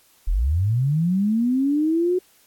sine linear sweep, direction up, 33.79 to 370 Hz, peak -17 dBFS, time 0.27-2.19 s, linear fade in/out 10 ms, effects white hiss -57 dBFS RMS until 2.46 s + AAC 64 kbps

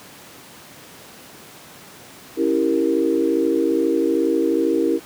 sine chord, C# diminished seventh, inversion none, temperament equal, 277.2 / 329.6 / 392 / 466.2 Hz, C#4 / E4 / G4 / Bb4, 0 / 0 / 0 / 0 cents, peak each -23 / -19 / -23 / -22 dBFS, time 2.36-5 s, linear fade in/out 50 ms, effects pink hiss -42 dBFS RMS until 5.05 s + high-pass 150 Hz 12 dB/octave

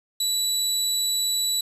25% pulse tone, 3941 Hz, B7, 4 cents flat, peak -18 dBFS, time 0.2-1.61 s, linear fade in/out 5 ms, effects resampled to 32000 Hz + 8-bit

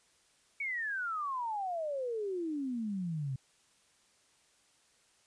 sine exponential sweep, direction down, 2275 to 127.7 Hz, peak -33 dBFS, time 0.6-3.36 s, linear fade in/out 5 ms, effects white hiss -68 dBFS RMS until 5.26 s + resampled to 22050 Hz

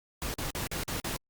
pink noise bursts, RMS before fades -34 dBFS, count 6, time 0.22-1.165 s, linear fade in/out 0 ms, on 120 ms, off 45 ms, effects Opus 48 kbps

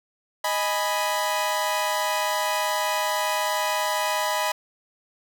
sawtooth chord, G# minor, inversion second, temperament equal, 622.3 / 830.6 / 987.8 Hz, D#5 / G#5 / B5, 0 / 0 / 0 cents, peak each -24 / -25 / -22 dBFS, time 0.44-4.52 s, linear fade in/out 5 ms, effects none

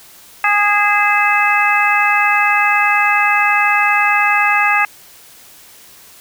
harmonic tone with a mistuned harmonic, 412.1 Hz, G#4, 13 cents flat, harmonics 2 / 3 / 4 / 5 / 6, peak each -17 / -17 / -17 / -17 / -17 dBFS, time 0.44-4.85 s, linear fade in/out 2 ms, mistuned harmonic 6, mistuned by +85 cents, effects white hiss -42 dBFS RMS until 6.2 s

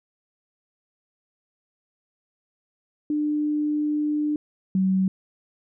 sine tone pair in turn, 299 / 189.29 Hz, D4 / F#3, +31 / +40 cents, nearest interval minor sixth, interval 791 cents, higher first, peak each -21 / -18 dBFS, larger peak second, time 3.1-4.36 / 4.75-5.08 s, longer first, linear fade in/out 2 ms, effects none

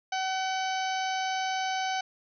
harmonic tone with a mistuned harmonic, 757 Hz, F#5, 39 cents sharp, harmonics 1 / 2 / 3 / 4 / 5 / 6 / 7 / 8, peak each -29 / -36 / -39 / -39 / -44 / -43 / -46 / -43 dBFS, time 0.12-2.01 s, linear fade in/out 5 ms, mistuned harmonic 5, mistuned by +38 cents, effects none

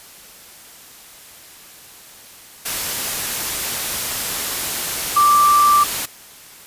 sine tone in noise, 1174.7 Hz, D6, in tune, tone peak -10 dBFS, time 5.16-5.84 s, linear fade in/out 10 ms, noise white, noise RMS -23 dBFS, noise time 2.65-6.06 s, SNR +10 dB, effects white hiss -42 dBFS RMS until 6.66 s + resampled to 32000 Hz

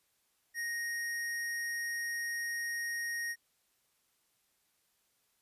square tone, 1869 Hz, A#6, 4 cents sharp, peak -35 dBFS, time 0.54-3.36 s, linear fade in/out 50 ms, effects white hiss -75 dBFS RMS until 5.41 s + resampled to 32000 Hz

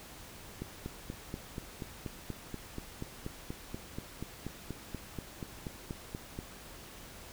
click train, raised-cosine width 3 ms, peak -25 dBFS, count 25, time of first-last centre 0.62-6.389 s, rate 4.16 Hz, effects pink hiss -50 dBFS RMS until 7.32 s

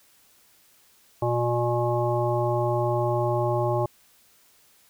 harmonic tone, 120 Hz, B2, 49 cents flat, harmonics 1 / 3 / 5 / 7 / 9, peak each -26 / -27 / -27 / -29 / -33 dBFS, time 1.22-3.86 s, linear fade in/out 5 ms, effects white hiss -59 dBFS RMS until 4.89 s

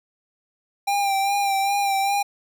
square tone with vibrato, 794 Hz, G5, 22 cents sharp, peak -20 dBFS, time 0.87-2.23 s, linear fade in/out 10 ms, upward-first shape sine, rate 2.5 Hz, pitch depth 33 cents each way, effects none

